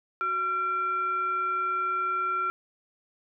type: tone with frequency modulation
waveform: sine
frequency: 1365 Hz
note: F6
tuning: 40 cents flat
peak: -25 dBFS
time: 0.21-2.5 s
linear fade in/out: 0 ms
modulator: 994 Hz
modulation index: 0.36
effects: none